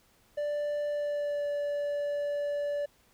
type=tone with pitch glide; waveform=triangle; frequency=587.3 to 579.2 Hz; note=D5 to D5; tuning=0 to -24 cents; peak=-27 dBFS; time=0.37-2.86 s; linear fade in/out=10 ms; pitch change=-24 cents; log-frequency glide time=0.88-1.48 s; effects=pink hiss -65 dBFS RMS until 3.13 s